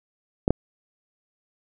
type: clicks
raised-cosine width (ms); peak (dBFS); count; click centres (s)
2; -5; 2; 0.479 / 0.506
effects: none

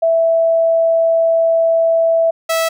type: tone pair in turn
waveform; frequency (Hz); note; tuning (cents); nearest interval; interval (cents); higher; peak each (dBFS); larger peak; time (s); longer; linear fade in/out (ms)
sine / sawtooth; 659.3 / 654; E5 / E5; 0 / -14; unison; 14; first; -10; neither; 0.02-2.31 / 2.49-2.69; first; 10
effects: none

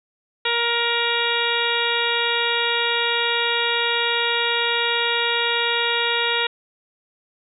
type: harmonic tone with a mistuned harmonic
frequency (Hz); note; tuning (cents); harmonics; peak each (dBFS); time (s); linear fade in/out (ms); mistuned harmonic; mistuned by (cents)
470.6; A#4; +16; 1 / 2 / 3 / 4 / 5 / 6 / 7 / 8; -27 / -27 / -27 / -27 / -27 / -27 / -27 / -27; 0.45-6.47; 5; 7; +32
effects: none

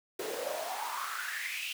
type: noise with high-pass filter sweep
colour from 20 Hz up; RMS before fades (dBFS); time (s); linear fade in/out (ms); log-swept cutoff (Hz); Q
pink; -37; 0.19-1.73; 5; 380 to 2900; 7.3
effects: none

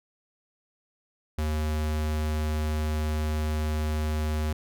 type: tone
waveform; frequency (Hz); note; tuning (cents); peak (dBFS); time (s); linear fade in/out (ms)
square; 76.8; D#2; -22; -26; 1.38-4.53; 5
effects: none

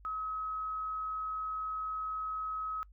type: tone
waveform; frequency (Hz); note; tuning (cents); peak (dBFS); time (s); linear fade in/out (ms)
sine; 1278; D#6; +46; -34; 0.05-2.83; 0
effects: noise-tail reverb RT60 0.1 s tail -25 dB re dry + added 50 Hz sine -54 dBFS peak until 2.92 s

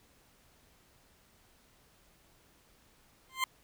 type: tone with exponential growth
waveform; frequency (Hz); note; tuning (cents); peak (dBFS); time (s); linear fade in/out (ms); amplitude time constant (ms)
20% pulse; 1046.5; C6; 0; -20; 3.29-3.44; 2; 31
effects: pink hiss -65 dBFS RMS until 3.63 s

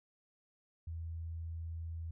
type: tone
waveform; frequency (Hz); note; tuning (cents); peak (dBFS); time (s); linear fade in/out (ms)
sine; 82.41; E2; 0; -39; 0.87-2.11; 5
effects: none

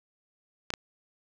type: clicks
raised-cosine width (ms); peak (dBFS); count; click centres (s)
0.2; -13; 2; 0.704 / 0.738
effects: none

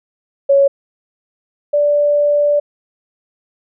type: tone pair in turn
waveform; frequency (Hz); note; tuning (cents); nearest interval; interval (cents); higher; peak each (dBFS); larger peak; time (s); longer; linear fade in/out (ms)
sine; 556 / 584.6; C#5 / D5; +5 / -8; minor second; 87; second; -7 / -10; first; 0.49-0.68 / 1.73-2.6; second; 10
effects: none

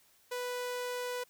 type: tone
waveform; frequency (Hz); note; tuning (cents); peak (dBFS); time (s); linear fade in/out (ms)
sawtooth; 493.9; B4; 0; -31; 0.31-1.24; 10
effects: white hiss -66 dBFS RMS until 1.29 s

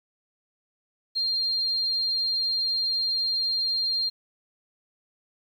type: tone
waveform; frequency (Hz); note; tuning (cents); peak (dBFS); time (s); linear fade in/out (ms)
sine; 4196; C8; +4; -23; 1.15-4.1; 20
effects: 9-bit

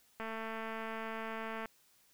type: click train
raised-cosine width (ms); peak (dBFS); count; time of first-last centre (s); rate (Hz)
0.5; -27; 326; 0.2-1.657; 223
effects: white hiss -68 dBFS RMS until 2.13 s

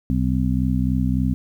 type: harmonic tone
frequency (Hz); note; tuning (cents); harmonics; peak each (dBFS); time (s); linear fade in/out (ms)
63.5; B1; +49; 1 / 2 / 3 / 4; -23 / -23 / -23 / -23; 0.1-1.34; 0
effects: 9-bit

